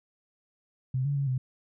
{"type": "tone with pitch steps", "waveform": "sine", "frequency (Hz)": [129.8, 142.3, 139.4, 128.9], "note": ["C3", "C#3", "C#3", "C3"], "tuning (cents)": [-13, 46, 10, -26], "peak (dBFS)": -25, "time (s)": [0.94, 1.38], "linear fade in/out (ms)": 5, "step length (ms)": 110, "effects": []}